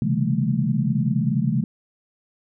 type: tone cluster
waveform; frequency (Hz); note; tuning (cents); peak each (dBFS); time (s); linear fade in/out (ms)
sine; 130 / 140.3 / 164.9 / 203.4 / 222.5; C3 / C#3 / E3 / G#3 / A3; -11 / +21 / +1 / -36 / +20; -25; 0.02-1.64; 2
effects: none